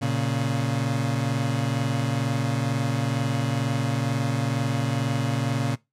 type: tone pair together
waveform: 30% pulse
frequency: 116.44 / 138.59 Hz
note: A#2 / C#3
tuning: -2 / 0 cents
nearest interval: minor third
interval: 302 cents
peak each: -23 dBFS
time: 0.01-5.76 s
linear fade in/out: 20 ms
effects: noise-tail reverb RT60 0.2 s tail -21 dB re dry + low-pass 10000 Hz 12 dB/octave